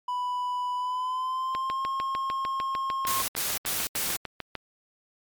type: tone with pitch glide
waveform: triangle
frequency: 990 to 1073.4 Hz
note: B5 to C6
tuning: +4 to +44 cents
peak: -25 dBFS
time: 0.08-3.22 s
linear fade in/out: 5 ms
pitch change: +140 cents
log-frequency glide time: 0.75-1.87 s
type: click train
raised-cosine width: 0.3 ms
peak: -16 dBFS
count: 21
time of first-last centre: 1.55-4.553 s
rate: 6.66 Hz
type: noise bursts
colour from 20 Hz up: white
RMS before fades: -29 dBFS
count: 4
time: 3.07-4.165 s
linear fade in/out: 0 ms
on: 210 ms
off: 85 ms
effects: MP3 96 kbps